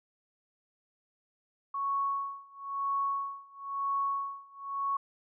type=tone with tremolo; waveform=sine; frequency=1108.7 Hz; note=C#6; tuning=in tune; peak=-27 dBFS; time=1.74-4.97 s; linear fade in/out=5 ms; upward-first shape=sine; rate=1 Hz; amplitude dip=95%; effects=none